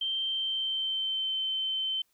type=tone with pitch glide; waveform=sine; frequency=3136 to 3086 Hz; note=G7 to G7; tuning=0 to -28 cents; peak=-28 dBFS; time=0.01-2.02 s; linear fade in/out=5 ms; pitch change=-28 cents; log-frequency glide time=0.24-1.35 s; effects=white hiss -72 dBFS RMS until 2.13 s